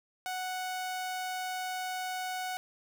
sawtooth tone, 740 Hz, F#5, in tune, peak -30 dBFS, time 0.26-2.57 s, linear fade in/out 0 ms, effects none

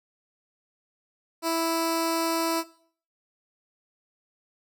10% pulse tone with notch filter, 329.6 Hz, E4, in tune, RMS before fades -26 dBFS, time 1.42-2.64 s, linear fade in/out 50 ms, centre 1800 Hz, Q 1.3, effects noise-tail reverb RT60 0.5 s tail -18 dB re dry

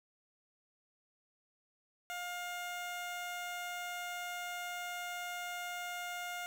15% pulse tone, 709 Hz, F5, 26 cents sharp, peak -33 dBFS, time 2.1-6.46 s, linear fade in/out 0 ms, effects 10-bit

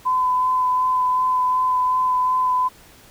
sine tone with vibrato, 1012 Hz, B5, 42 cents sharp, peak -16 dBFS, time 0.05-2.69 s, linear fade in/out 20 ms, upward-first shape sine, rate 2.7 Hz, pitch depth 12 cents each way, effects pink hiss -48 dBFS RMS until 3.1 s

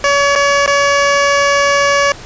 15% pulse tone with dropouts, 566 Hz, C#5, 36 cents sharp, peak -3 dBFS, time 0.04-2.12 s, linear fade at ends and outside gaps 1 ms, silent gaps 0.353-0.359 / 0.662-0.676 s, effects pink hiss -33 dBFS RMS until 2.25 s + resampled to 16000 Hz

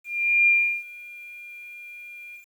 sine tone with ADSR envelope, 2399 Hz, D7, 36 cents sharp, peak -14 dBFS, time 0.04-2.46 s, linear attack 430 ms, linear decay 360 ms, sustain -24 dB, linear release 120 ms, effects 9-bit

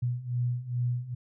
sine beating tone pair, 121 / 123.4 Hz, B2 / B2, -35 / -1 cents, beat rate 2.4 Hz, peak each -32 / -29 dBFS, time 0.02-1.15 s, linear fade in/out 10 ms, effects none

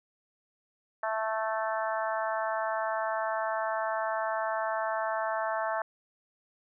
harmonic tone, 220 Hz, A3, in tune, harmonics 3 / 4 / 5 / 6 / 7 / 8, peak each -32 / -34 / -36 / -38 / -39 / -40 dBFS, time 1.03-5.82 s, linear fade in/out 2 ms, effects none

